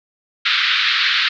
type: band-pass noise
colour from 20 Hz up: white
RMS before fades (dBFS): -17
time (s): 0.45-1.29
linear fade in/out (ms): 10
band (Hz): 1300 to 4200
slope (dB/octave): 48
effects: none